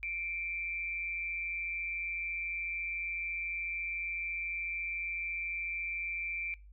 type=tone with amplitude modulation; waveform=sine; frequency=2349 Hz; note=D7; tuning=in tune; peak=-32 dBFS; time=0.03-6.54 s; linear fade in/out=0 ms; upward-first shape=sine; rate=174 Hz; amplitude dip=60%; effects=noise-tail reverb RT60 0.3 s tail -24 dB re dry + added 50 Hz sine -51 dBFS peak until 6.72 s